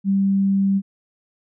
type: tone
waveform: sine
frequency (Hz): 195.8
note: G3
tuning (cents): -2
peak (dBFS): -15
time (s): 0.04-0.82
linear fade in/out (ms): 50
effects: none